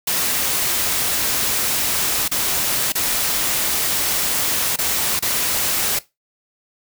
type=noise with dropouts; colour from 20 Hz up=white; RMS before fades=-20 dBFS; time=0.07-5.99 s; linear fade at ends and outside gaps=5 ms; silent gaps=2.28-2.314 / 2.922-2.952 / 4.761-4.786 / 5.193-5.223 s; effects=noise-tail reverb RT60 0.2 s tail -18 dB re dry